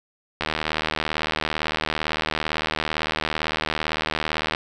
click train, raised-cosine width 0.3 ms, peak -7 dBFS, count 323, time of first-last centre 0.41-4.549 s, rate 77.8 Hz, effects none

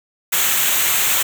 white noise with comb filter, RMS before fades -17 dBFS, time 0.32-1.23 s, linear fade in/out 10 ms, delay 0.2 ms, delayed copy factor -0.6, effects none

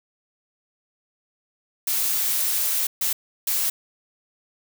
blue noise bursts at uneven times, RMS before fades -23 dBFS, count 3, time 1.87-2.87 / 3.01-3.13 / 3.47-3.7 s, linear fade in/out 5 ms, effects none

